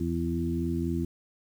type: harmonic tone with a mistuned harmonic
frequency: 84.1 Hz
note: E2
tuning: 35 cents sharp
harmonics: 1 / 2 / 3 / 4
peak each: -32 / -32 / -32 / -32 dBFS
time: 0-1.05 s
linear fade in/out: 5 ms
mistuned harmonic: 1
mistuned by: -22 cents
effects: 9-bit